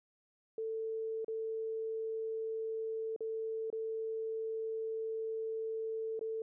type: tone with dropouts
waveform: sine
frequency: 444.6 Hz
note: A4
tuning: 18 cents sharp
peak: -35 dBFS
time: 0.58-6.42 s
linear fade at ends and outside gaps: 2 ms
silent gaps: 1.246-1.281 / 3.163-3.206 / 3.702-3.727 / 6.193-6.211 s
effects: none